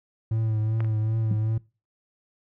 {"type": "tone with vibrato", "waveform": "triangle", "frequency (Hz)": 110, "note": "A2", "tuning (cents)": 0, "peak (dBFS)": -20, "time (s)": [0.31, 1.58], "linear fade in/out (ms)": 5, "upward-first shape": "triangle", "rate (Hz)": 2.6, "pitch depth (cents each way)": 41}
{"type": "clicks", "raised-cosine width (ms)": 0.5, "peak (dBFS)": [-20, -29], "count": 2, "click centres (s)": [0.805, 0.846]}
{"type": "tone with exponential decay", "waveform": "sine", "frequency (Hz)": 180.8, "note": "F#3", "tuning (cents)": -40, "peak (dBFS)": -22, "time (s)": [1.31, 1.41], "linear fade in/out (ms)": 2, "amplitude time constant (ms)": 21}
{"effects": ["noise-tail reverb RT60 0.3 s tail -22 dB re dry"]}